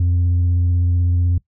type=tone with vibrato; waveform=sine; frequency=87.7 Hz; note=F2; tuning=8 cents sharp; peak=-11 dBFS; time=0-1.38 s; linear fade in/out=5 ms; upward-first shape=sine; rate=16 Hz; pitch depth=17 cents each way; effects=noise-tail reverb RT60 0.1 s tail -21 dB re dry + tanh soft clip ceiling -12 dBFS